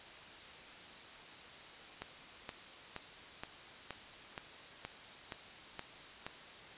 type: click train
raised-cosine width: 0.3 ms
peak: -25 dBFS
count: 10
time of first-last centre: 2.02-6.265 s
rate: 2.12 Hz
effects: white hiss -52 dBFS RMS until 6.77 s + resampled to 8000 Hz